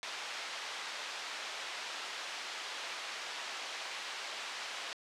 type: band-pass noise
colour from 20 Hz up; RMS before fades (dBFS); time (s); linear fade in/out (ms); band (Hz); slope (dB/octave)
white; -42; 0.03-4.93; 0; 620 to 4000; 12
effects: low-pass 8000 Hz 12 dB/octave